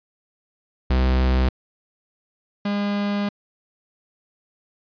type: tone pair in turn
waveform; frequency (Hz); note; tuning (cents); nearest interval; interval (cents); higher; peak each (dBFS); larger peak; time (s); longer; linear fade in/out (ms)
45% pulse; 64.1 / 203.5; C2 / G#3; -35 / -35; octave + minor sixth; 2000; second; -16 / -21; first; 0.9-1.49 / 2.65-3.29; second; 5
effects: resampled to 11025 Hz